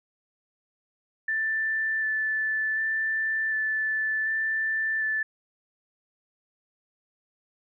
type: tone with vibrato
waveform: sine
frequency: 1760 Hz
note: A6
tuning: in tune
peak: -24 dBFS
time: 1.28-5.23 s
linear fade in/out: 5 ms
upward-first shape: square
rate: 0.67 Hz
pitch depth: 9 cents each way
effects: none